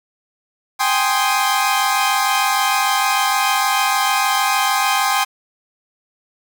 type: chord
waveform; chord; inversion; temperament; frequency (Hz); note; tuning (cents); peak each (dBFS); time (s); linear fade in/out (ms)
sawtooth; Ab major seventh; third; equal; 784 / 830.6 / 1046.5 / 1244.5; G5 / Ab5 / C6 / Eb6; 0 / 0 / 0 / 0; -16 / -18 / -16 / -19; 0.79-5.25; 20
effects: 7-bit